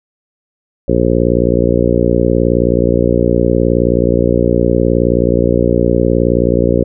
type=harmonic tone; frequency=59.2 Hz; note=A#1; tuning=27 cents sharp; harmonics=1 / 2 / 3 / 4 / 5 / 6 / 7 / 8 / 9; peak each=-18 / -18 / -18 / -18 / -18 / -18 / -18 / -18 / -18 dBFS; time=0.88-6.84 s; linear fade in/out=5 ms; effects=none